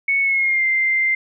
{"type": "tone with pitch glide", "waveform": "sine", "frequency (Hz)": [2213, 2089], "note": ["C#7", "C7"], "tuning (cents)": [-3, -3], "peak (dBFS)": -15, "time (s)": [0.08, 1.15], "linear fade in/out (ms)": 5, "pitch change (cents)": -100, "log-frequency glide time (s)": [0.21, 0.66], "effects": []}